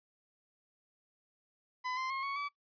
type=tone with pitch steps; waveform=30% pulse; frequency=1008 / 1041.1 / 1075.4 / 1110.7 / 1147.2 Hz; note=B5 / C6 / C6 / C#6 / D6; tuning=+35 / -9 / +47 / +3 / -41 cents; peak=-32 dBFS; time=1.84-2.49 s; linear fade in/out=20 ms; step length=130 ms; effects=noise-tail reverb RT60 0.1 s tail -22 dB re dry + resampled to 11025 Hz